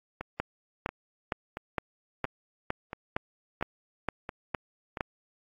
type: two click trains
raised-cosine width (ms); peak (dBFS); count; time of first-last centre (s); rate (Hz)
0.5; -13 / -20; 11 / 8; 0.4-5.008 / 0.21-4.972; 2.17 / 1.47
effects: AAC 32 kbps